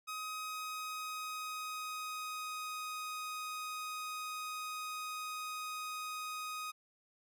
sawtooth tone with pitch glide, 1260 to 1250.6 Hz, D#6 to D#6, +21 to +8 cents, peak -36 dBFS, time 0.07-6.72 s, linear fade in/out 20 ms, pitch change -13 cents, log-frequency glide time 0.41-2.94 s, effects none

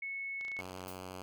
sine tone, 2201 Hz, C#7, 13 cents flat, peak -37 dBFS, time 0.02-0.61 s, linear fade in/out 5 ms
clicks, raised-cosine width 0.2 ms, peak -33 dBFS, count 12, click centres 0.411 / 0.45 / 0.482 / 0.517 / 0.567 / 0.605 / 0.656 / 0.695 / 0.731 / 0.776 / 0.807 / 0.839 s
5% pulse tone with vibrato, 92.5 Hz, F#2, in tune, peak -32 dBFS, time 0.59-1.22 s, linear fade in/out 0 ms, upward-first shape sine, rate 12 Hz, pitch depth 18 cents each way
blue noise with exponential decay, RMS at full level -45 dBFS, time 0.88-1.05 s, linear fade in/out 0 ms, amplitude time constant 36 ms
effects none

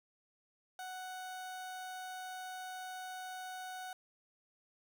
30% pulse tone, 742 Hz, F#5, 5 cents sharp, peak -40 dBFS, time 0.79-3.93 s, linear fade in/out 2 ms, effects none

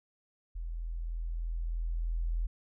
sine tone with level ramp, 41.59 Hz, E1, 16 cents sharp, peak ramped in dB -35 to -28 dBFS, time 0.55-2.47 s, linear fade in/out 10 ms, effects none

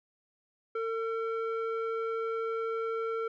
square tone with low-pass filter, 452 Hz, A4, 47 cents sharp, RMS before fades -33 dBFS, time 0.75-3.28 s, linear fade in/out 5 ms, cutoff 1500 Hz, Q 1.7, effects none

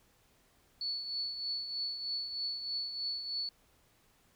sine tone with tremolo, 4435 Hz, C#8, in tune, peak -32 dBFS, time 0.81-3.49 s, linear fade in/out 2 ms, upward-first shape triangle, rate 3.2 Hz, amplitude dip 60%, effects pink hiss -68 dBFS RMS until 4.35 s

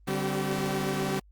sawtooth tone cluster, 144.8 / 194.9 / 259.1 / 381.9 Hz, D3 / G3 / C4 / G4, -24 / -10 / -17 / -45 cents, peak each -29 / -28 / -32 / -28 dBFS, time 0.07-1.2 s, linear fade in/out 10 ms, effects added 50 Hz sine -53 dBFS peak until 1.31 s + Opus 32 kbps

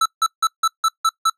square tone bursts, 1318.5 Hz, E6, in tune, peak -14 dBFS, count 7, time 0.01-1.299 s, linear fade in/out 5 ms, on 47 ms, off 160 ms, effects noise-tail reverb RT60 0.1 s tail -22 dB re dry + low-pass 10000 Hz 12 dB/octave

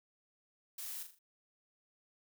blue noise with echo, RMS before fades -44 dBFS, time 0.78-1.03 s, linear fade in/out 5 ms, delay 40 ms, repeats 4, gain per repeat -7 dB, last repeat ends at 1.19 s, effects none

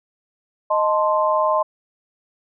sine chord, A diminished, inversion second, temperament equal, 622.3 / 880 / 1046.5 Hz, Eb5 / A5 / C6, 0 / 0 / 0 cents, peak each -19 / -23 / -19 dBFS, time 0.7-1.63 s, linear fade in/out 10 ms, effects none

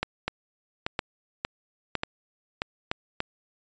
two click trains, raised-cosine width 0.3 ms, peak -10 / -11 dBFS, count 4 / 6, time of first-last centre 0.03-2.915 / 0.28-3.204 s, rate 1.04 / 1.71 Hz, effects resampled to 16000 Hz

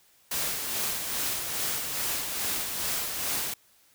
white noise with tremolo, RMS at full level -29 dBFS, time 0.31-3.54 s, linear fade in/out 5 ms, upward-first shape sine, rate 2.4 Hz, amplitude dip 40%, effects white hiss -62 dBFS RMS until 3.94 s

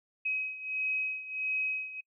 sine beating tone pair, 2538 / 2539.5 Hz, D#7 / D#7, +34 / +35 cents, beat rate 1.5 Hz, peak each -32 / -36 dBFS, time 0.25-2.01 s, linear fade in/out 10 ms, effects noise-tail reverb RT60 0.1 s tail -26 dB re dry

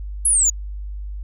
sine exponential sweep, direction down, 10940 to 6670 Hz, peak -11 dBFS, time 0.25-0.5 s, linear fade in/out 5 ms, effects tanh soft clip ceiling -12 dBFS + added 50 Hz sine -27 dBFS peak until 1.23 s

